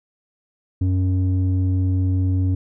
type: tone with low-pass filter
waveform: square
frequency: 92.5 Hz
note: F#2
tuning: in tune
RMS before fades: -19 dBFS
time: 0.81-2.55 s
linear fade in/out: 5 ms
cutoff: 210 Hz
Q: 5.3
effects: none